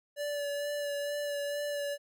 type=tone with vibrato; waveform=square; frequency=578 Hz; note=D5; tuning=28 cents flat; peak=-33 dBFS; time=0.16-1.98 s; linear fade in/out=50 ms; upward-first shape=sine; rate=2.2 Hz; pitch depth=19 cents each way; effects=none